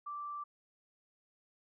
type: tone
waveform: sine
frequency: 1171 Hz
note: D6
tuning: 5 cents flat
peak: -39 dBFS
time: 0.06-0.44 s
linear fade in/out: 10 ms
effects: none